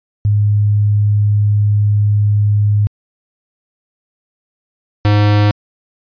sine / square tone pair in turn, 103.83 / 103.83 Hz, G#2 / G#2, 0 / 0 cents, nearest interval unison, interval 0 cents, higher neither, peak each -9 dBFS, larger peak neither, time 0.25-2.87 / 5.05-5.51 s, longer first, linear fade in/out 0 ms, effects resampled to 11025 Hz

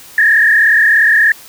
sine tone with frequency modulation, 1760 Hz, A6, in tune, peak -6 dBFS, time 0.18-1.32 s, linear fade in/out 2 ms, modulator 36.9 Hz, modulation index 2.5, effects white hiss -37 dBFS RMS until 1.48 s

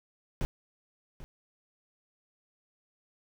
brown noise with echo, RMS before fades -29 dBFS, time 0.41-0.45 s, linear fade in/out 0 ms, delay 790 ms, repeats 1, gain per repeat -15 dB, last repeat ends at 1.24 s, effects none

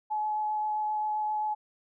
sine tone with vibrato, 852 Hz, G#5, 44 cents sharp, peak -27 dBFS, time 0.1-1.55 s, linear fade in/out 20 ms, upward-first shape sine, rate 7.6 Hz, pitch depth 9 cents each way, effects none

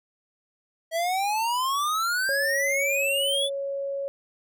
square exponential sweep, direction up, 644 to 3520 Hz, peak -24 dBFS, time 0.91-3.5 s, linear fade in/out 50 ms
sine tone, 554.4 Hz, C#5, in tune, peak -27 dBFS, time 2.29-4.08 s, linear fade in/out 0 ms
effects none

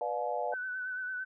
sine chord, B diminished seventh, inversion none, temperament just, 493.9 / 592.7 / 711.2 / 853.4 Hz, B4 / D5 / F5 / Ab5, 0 / +16 / +31 / +47 cents, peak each -37 / -36 / -35 / -37 dBFS, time 0.01-0.54 s, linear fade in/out 2 ms
sine tone with vibrato, 1505 Hz, F#6, 29 cents sharp, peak -34 dBFS, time 0.52-1.25 s, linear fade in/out 20 ms, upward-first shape sine, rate 8.9 Hz, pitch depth 33 cents each way
effects none

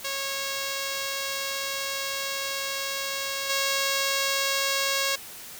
5% pulse tone with level steps, 548 Hz, C#5, 20 cents flat, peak -17 / -12 dBFS, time 0.04-5.16 s, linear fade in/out 10 ms, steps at 3.49 s, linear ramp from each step 10 ms, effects white hiss -42 dBFS RMS until 5.59 s

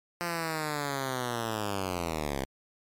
5% pulse linear sweep, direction down, 174.61 to 64.6 Hz, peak -19 dBFS, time 0.21-2.45 s, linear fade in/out 0 ms, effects MP3 96 kbps

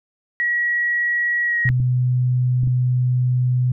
sine tone with pitch glide, 1916 to 1892.9 Hz, A#6 to A#6, +47 to +26 cents, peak -17 dBFS, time 0.4-1.69 s, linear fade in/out 0 ms, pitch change -21 cents, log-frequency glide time 1.45-1.57 s
sine tone, 125.5 Hz, B2, 28 cents sharp, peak -15 dBFS, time 1.65-3.72 s, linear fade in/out 5 ms
clicks, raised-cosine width 5 ms, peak -16 dBFS, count 4, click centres 1.701 / 1.801 / 2.634 / 2.674 s
effects none

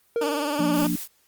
triangle tone with exponential decay, 466.2 Hz, A#4, in tune, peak -18 dBFS, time 0.16-0.81 s, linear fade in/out 1 ms, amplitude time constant 140 ms
15% pulse tone with vibrato, 293.7 Hz, D4, in tune, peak -18 dBFS, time 0.21-0.87 s, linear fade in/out 5 ms, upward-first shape sine, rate 19 Hz, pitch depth 69 cents each way
sine chord, Bb major, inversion second, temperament equal, 174.61 / 233.1 / 293.7 Hz, F3 / Bb3 / D4, 0 / 0 / 0 cents, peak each -27 / -29 / -26 dBFS, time 0.59-0.96 s, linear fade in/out 5 ms
blue noise, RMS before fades -34 dBFS, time 0.72-1.08 s, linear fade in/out 50 ms
effects white hiss -63 dBFS RMS until 1.27 s + Opus 32 kbps

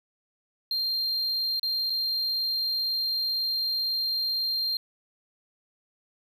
triangle tone with dropouts, 4186 Hz, C8, in tune, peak -24 dBFS, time 0.71-4.77 s, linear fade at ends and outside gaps 2 ms, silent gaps 1.596-1.63 / 1.898-1.902 s, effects 10-bit

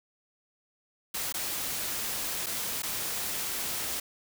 white noise with dropouts, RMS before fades -33 dBFS, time 1.14-4 s, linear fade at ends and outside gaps 5 ms, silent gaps 1.325-1.341 / 2.462-2.466 / 2.822-2.831 s, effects none

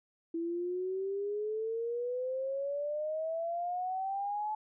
sine exponential sweep, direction up, 329.6 to 863 Hz, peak -32 dBFS, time 0.34-4.55 s, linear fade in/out 5 ms, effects none

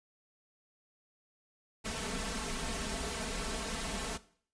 pink noise with comb filter, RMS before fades -37 dBFS, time 1.84-4.18 s, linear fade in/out 20 ms, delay 4.5 ms, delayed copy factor +0.95, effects noise-tail reverb RT60 0.5 s tail -17 dB re dry + resampled to 22050 Hz

